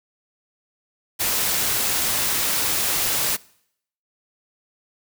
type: noise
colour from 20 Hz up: white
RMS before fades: -22 dBFS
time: 1.19-3.37 s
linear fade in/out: 20 ms
effects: noise-tail reverb RT60 0.7 s tail -23 dB re dry